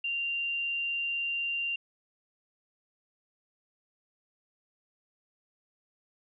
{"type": "tone", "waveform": "sine", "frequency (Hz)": 2778, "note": "F7", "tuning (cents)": -10, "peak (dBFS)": -29, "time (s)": [0.04, 1.76], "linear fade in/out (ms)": 5, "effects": []}